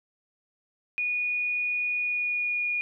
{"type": "tone with pitch glide", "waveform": "sine", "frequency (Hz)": [2458, 2440], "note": ["D#7", "D#7"], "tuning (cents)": [-22, -34], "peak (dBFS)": -25, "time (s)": [0.98, 2.81], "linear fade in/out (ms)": 0, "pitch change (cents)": -12, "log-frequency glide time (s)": [1.99, 2.67], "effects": []}